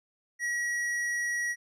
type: tone with tanh clipping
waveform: sine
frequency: 1915 Hz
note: A#6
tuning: 46 cents sharp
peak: -30 dBFS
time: 0.39-1.56 s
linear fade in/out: 50 ms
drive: 16 dB
effects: low-pass 11000 Hz 12 dB/octave